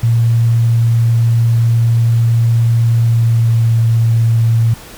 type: tone with pitch glide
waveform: sine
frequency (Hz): 116 to 114.47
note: A#2 to A#2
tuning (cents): -8 to -31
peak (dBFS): -8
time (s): 0.03-4.74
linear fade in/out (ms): 5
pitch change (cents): -23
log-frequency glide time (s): 2.95-3.76
effects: pink hiss -35 dBFS RMS until 4.97 s